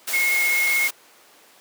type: noise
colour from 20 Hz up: white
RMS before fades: -27 dBFS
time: 0.07-0.91 s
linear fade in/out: 10 ms
type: tone with vibrato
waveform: sine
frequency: 2162 Hz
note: C#7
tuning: 44 cents flat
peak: -18 dBFS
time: 0.13-0.88 s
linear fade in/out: 10 ms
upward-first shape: triangle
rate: 16 Hz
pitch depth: 15 cents each way
effects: pink hiss -51 dBFS RMS until 1.6 s + high-pass 400 Hz 12 dB/octave